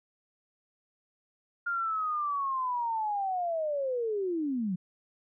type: linear sweep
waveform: sine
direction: down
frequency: 1413 to 172.2 Hz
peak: -28 dBFS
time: 1.66-4.76 s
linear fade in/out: 10 ms
effects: none